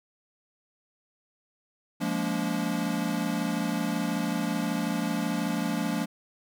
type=chord; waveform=square; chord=Bb dominant seventh; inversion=second; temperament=equal with one note detuned; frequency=174.61 / 207.7 / 233.1 / 286.1 Hz; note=F3 / Ab3 / Bb3 / D4; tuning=0 / 0 / 0 / -45 cents; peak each=-33 dBFS; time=2-6.06 s; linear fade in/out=20 ms; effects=none